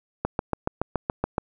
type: click train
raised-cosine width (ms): 1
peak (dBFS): -9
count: 9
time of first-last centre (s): 0.25-1.382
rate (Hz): 7.07
effects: none